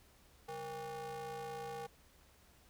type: ring-modulated tone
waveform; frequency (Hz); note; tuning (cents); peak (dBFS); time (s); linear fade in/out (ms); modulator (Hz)
square; 165.8; E3; +10; -40; 0.48-1.87; 10; 635
effects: added 67 Hz sine -69 dBFS peak until 2.69 s + pink hiss -66 dBFS RMS until 2.69 s